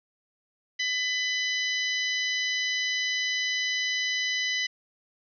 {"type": "harmonic tone", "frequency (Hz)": 1000, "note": "B5", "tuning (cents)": 21, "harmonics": [2, 3, 4, 5, 6], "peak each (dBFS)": [-28, -32, -34, -36, -38], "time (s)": [0.79, 4.67], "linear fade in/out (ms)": 10, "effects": []}